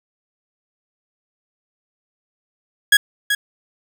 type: tone with echo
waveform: 30% pulse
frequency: 1661.2 Hz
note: G#6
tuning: in tune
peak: -5 dBFS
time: 2.92-2.97 s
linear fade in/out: 5 ms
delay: 380 ms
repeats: 1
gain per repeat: -8 dB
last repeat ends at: 3.35 s
effects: none